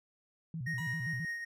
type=tone with vibrato; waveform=sine; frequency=141.7 Hz; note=C#3; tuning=38 cents sharp; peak=-36 dBFS; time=0.54-1.25 s; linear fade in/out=2 ms; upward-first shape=square; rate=7.6 Hz; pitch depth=240 cents each way
type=tone with tremolo; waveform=triangle; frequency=1864.7 Hz; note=A#6; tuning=in tune; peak=-32 dBFS; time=0.66-1.45 s; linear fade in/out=10 ms; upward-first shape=triangle; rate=5.1 Hz; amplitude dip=50%
type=tone with exponential decay; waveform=20% pulse; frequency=967 Hz; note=B5; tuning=37 cents flat; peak=-38 dBFS; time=0.78-1.43 s; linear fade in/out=2 ms; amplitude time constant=140 ms
effects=none